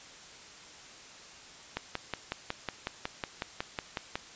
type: click train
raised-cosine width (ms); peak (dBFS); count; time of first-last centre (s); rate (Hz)
0.3; -16; 14; 1.77-4.155; 5.45
effects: white hiss -50 dBFS RMS until 4.35 s + resampled to 16000 Hz